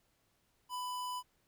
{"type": "tone", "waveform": "square", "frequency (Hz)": 996, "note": "B5", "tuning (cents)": 14, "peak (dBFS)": -38, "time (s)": [0.69, 1.23], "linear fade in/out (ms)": 50, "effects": ["pink hiss -75 dBFS RMS until 1.47 s"]}